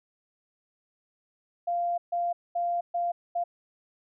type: tone bursts at uneven times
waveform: sine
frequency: 695 Hz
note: F5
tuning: 9 cents flat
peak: -25 dBFS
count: 5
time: 1.67-1.98 / 2.12-2.33 / 2.55-2.81 / 2.94-3.12 / 3.35-3.44 s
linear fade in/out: 10 ms
effects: none